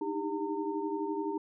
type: tone cluster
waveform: sine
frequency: 306 / 317.8 / 398 / 912 Hz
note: D#4 / D#4 / G4 / A#5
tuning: -29 / +37 / +26 / -38 cents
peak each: -37 / -37 / -35 / -38 dBFS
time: 0.01-1.38 s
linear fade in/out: 5 ms
effects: none